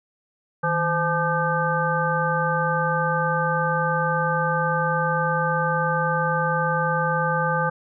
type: harmonic tone with a mistuned harmonic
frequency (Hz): 171.8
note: F3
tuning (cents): -28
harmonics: 1 / 3 / 5 / 7 / 9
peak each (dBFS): -26 / -26 / -26 / -26 / -26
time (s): 0.63-7.7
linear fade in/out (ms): 10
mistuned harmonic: 1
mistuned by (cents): -140
effects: none